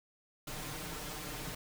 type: noise with comb filter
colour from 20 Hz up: pink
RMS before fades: -42 dBFS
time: 0.47-1.55 s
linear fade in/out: 5 ms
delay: 6.6 ms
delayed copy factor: +0.8
effects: none